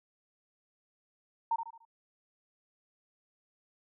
sine tone with echo, 916 Hz, A#5, 31 cents flat, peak -26 dBFS, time 1.51-1.56 s, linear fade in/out 5 ms, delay 73 ms, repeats 4, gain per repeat -8 dB, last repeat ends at 1.852 s, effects none

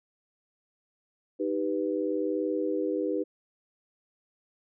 sine chord, Eb augmented, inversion none, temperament equal, 311.1 / 392 / 493.9 Hz, Eb4 / G4 / B4, 0 / 0 / 0 cents, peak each -30 / -31 / -31 dBFS, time 1.39-3.24 s, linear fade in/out 20 ms, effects none

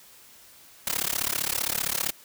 white noise with amplitude modulation, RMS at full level -24 dBFS, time 0.87-2.11 s, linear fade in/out 2 ms, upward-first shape sine, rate 35.3 Hz, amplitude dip 100%, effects white hiss -52 dBFS RMS until 2.24 s

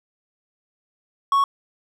triangle tone, 1108.7 Hz, C#6, in tune, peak -13 dBFS, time 1.32-1.44 s, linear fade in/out 2 ms, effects none

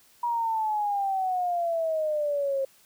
sine exponential sweep, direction down, 961 to 535 Hz, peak -24 dBFS, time 0.23-2.65 s, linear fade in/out 5 ms, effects white hiss -59 dBFS RMS until 2.85 s

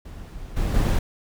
brown noise with level steps, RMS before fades -37 / -23 / -19 dBFS, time 0.05-0.99 s, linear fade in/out 5 ms, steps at 0.56 / 0.74 s, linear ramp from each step 10 ms, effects none

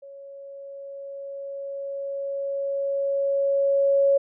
sine tone with level ramp, 555 Hz, C#5, 2 cents sharp, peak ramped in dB -40 to -15 dBFS, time 0.02-4.18 s, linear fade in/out 10 ms, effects none

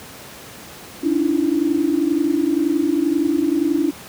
sine tone cluster, 283.6 / 305.6 / 336.1 Hz, C#4 / D#4 / E4, +40 / -31 / +34 cents, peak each -20 dBFS, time 1.03-3.91 s, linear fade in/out 10 ms, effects pink hiss -38 dBFS RMS until 4.08 s + high-pass 100 Hz 12 dB/octave

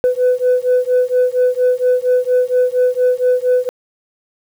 sine beating tone pair, 498.6 / 502.9 Hz, B4 / B4, +16 / +31 cents, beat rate 4.3 Hz, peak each -13 dBFS, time 0.04-3.69 s, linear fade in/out 0 ms, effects tanh soft clip ceiling -7 dBFS + 7-bit

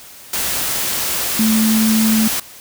sine tone in noise, 220 Hz, A3, in tune, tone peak -12 dBFS, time 1.39-2.28 s, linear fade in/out 5 ms, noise white, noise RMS -20 dBFS, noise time 0.33-2.4 s, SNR +5 dB, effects white hiss -39 dBFS RMS until 2.6 s

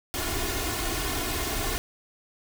pink noise with comb filter, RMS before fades -29 dBFS, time 0.14-1.78 s, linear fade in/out 0 ms, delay 2.8 ms, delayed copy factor +0.75, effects none

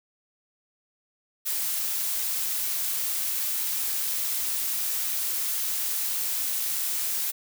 blue noise, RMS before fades -28 dBFS, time 1.45-7.32 s, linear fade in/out 20 ms, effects none

